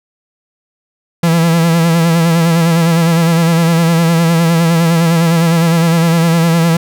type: tone with vibrato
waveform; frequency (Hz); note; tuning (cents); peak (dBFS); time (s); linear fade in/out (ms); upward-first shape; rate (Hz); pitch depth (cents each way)
45% pulse; 166.5; E3; +18; -8; 1.23-6.77; 5; sine; 9.8; 46
effects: none